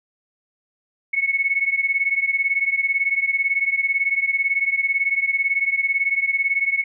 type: beating tone pair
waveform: sine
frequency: 2198 / 2216 Hz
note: C#7 / C#7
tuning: -15 / -1 cents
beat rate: 18 Hz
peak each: -20 / -22 dBFS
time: 1.13-6.84 s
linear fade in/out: 10 ms
effects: none